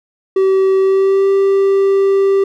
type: tone with pitch glide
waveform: triangle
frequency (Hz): 383.3 to 391.8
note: G4 to G4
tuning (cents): -39 to -1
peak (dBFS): -7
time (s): 0.36-2.44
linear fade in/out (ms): 5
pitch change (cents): +38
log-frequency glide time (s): 0.79-1.29
effects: none